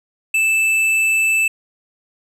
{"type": "tone with hard clipping", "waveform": "sine", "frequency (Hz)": 2637, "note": "E7", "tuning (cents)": 0, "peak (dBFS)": -15, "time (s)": [0.34, 1.48], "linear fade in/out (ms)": 5, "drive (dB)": 8, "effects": []}